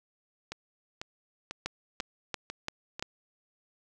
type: two click trains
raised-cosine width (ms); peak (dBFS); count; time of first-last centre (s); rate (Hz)
0.2; -20 / -15; 6 / 5; 0.52-2.995 / 1.66-3.025; 2.02 / 2.93
effects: none